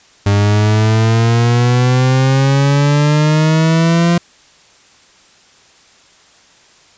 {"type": "exponential sweep", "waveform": "40% pulse", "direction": "up", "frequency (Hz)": [100.4, 173.1], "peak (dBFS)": -8, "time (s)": [0.26, 4.18], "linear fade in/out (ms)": 5, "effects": ["white hiss -47 dBFS RMS until 6.97 s", "resampled to 16000 Hz"]}